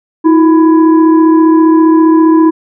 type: tone with frequency modulation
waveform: sine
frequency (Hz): 320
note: D#4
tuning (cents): +49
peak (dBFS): -3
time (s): 0.24-2.51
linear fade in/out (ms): 20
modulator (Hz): 675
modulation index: 0.56
effects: none